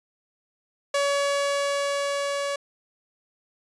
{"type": "tone with level ramp", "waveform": "sawtooth", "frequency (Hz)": 565, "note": "C#5", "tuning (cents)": 33, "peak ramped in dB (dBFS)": [-17, -22], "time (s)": [0.94, 2.56], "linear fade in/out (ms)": 5, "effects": ["resampled to 22050 Hz"]}